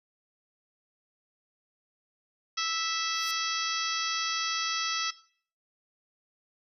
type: harmonic tone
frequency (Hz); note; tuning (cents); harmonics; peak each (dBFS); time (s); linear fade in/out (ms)
657; E5; -6; 2 / 3 / 4 / 5 / 6 / 7 / 8 / 9; -33 / -38 / -37 / -36 / -38 / -38 / -34 / -38; 2.57-5.11; 10
type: noise with exponential growth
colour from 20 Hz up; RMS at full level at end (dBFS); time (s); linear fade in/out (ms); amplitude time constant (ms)
violet; -38; 3.04-3.31; 1; 58
effects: noise-tail reverb RT60 0.5 s tail -18 dB re dry + resampled to 32000 Hz